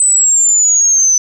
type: exponential sweep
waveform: sine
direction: down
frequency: 8110 to 6030 Hz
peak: -7 dBFS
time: 0-1.18 s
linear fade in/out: 2 ms
effects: 7-bit